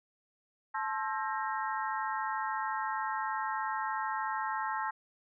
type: harmonic tone with a mistuned harmonic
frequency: 266.4 Hz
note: C4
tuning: 31 cents sharp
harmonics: 3 / 4 / 5 / 6 / 7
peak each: -35 / -37 / -39 / -41 / -42 dBFS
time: 0.74-4.91 s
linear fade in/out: 10 ms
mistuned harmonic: 3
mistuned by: +150 cents
effects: none